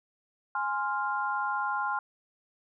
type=chord; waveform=sine; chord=F minor; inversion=first; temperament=equal; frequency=830.6 / 1046.5 / 1396.9 Hz; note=Ab5 / C6 / F6; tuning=0 / 0 / 0 cents; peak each=-32 dBFS; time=0.55-1.99 s; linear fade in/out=2 ms; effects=none